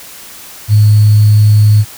sine tone with sample-and-hold, 105.7 Hz, G#2, 31 cents sharp, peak -3 dBFS, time 0.68-1.85 s, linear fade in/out 50 ms, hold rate 4410 Hz, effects white hiss -32 dBFS RMS until 1.97 s

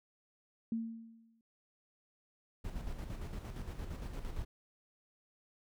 sine tone with exponential decay, 227.1 Hz, A#3, 45 cents flat, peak -31 dBFS, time 0.72-1.41 s, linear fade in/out 2 ms, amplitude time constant 150 ms
brown noise with tremolo, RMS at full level -40 dBFS, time 2.64-4.45 s, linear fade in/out 10 ms, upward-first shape square, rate 8.7 Hz, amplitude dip 45%
effects none

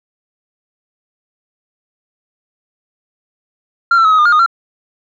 sine tone with pitch steps, 1381 / 1340 / 1279 / 1266 / 1212 / 1414 / 1233 / 1363 Hz, F6 / E6 / D#6 / D#6 / D#6 / F6 / D#6 / F6, -20 / +28 / +47 / +30 / -46 / +21 / -16 / -43 cents, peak -4 dBFS, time 3.91-4.462 s, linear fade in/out 5 ms, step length 69 ms, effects tanh soft clip ceiling -6 dBFS

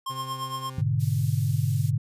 square tone with tremolo, 1065 Hz, C6, 30 cents sharp, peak -28 dBFS, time 0.06-0.7 s, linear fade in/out 5 ms, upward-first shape triangle, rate 8.7 Hz, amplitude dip 80%
40% pulse tone, 130.81 Hz, C3, in tune, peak -36 dBFS, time 0.09-0.82 s, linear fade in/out 20 ms
sine chord, G# diminished, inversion none, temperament equal, 103.83 / 123.47 / 146.83 Hz, G#2 / B2 / D3, 0 / 0 / 0 cents, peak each -26 dBFS, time 0.78-1.98 s, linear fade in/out 5 ms
white high-pass noise, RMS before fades -44 dBFS, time 0.99-1.91 s, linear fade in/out 20 ms, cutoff 3700 Hz, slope 12 dB/octave
effects resampled to 32000 Hz

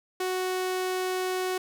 sawtooth tone, 370 Hz, F#4, in tune, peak -23 dBFS, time 0.2-1.58 s, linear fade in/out 5 ms, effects none

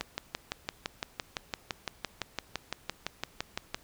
click train, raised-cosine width 0.2 ms, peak -14 dBFS, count 23, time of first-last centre 0.01-3.745 s, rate 5.89 Hz, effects pink hiss -59 dBFS RMS until 3.83 s

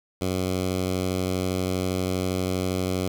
10% pulse tone with notch filter, 92.5 Hz, F#2, in tune, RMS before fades -26 dBFS, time 0.21-3.08 s, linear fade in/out 5 ms, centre 1600 Hz, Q 1.5, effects 8-bit

